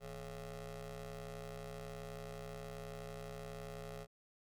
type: ring-modulated tone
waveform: 20% pulse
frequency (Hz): 130.81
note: C3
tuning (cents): 0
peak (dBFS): -37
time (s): 0-4.07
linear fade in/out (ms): 50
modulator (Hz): 291
effects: MP3 96 kbps